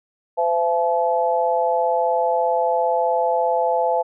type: tone cluster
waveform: sine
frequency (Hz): 511 / 674 / 859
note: C5 / E5 / A5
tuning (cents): -41 / +38 / -42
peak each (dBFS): -21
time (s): 0.37-4.03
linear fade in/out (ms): 20
effects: none